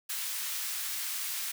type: high-pass noise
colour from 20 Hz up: white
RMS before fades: -35 dBFS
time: 0.09-1.52 s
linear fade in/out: 10 ms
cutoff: 1400 Hz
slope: 12 dB/octave
effects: none